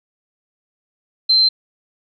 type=tone; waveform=sine; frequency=4114 Hz; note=C8; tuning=30 cents flat; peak=-10 dBFS; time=1.29-1.49 s; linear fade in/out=10 ms; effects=none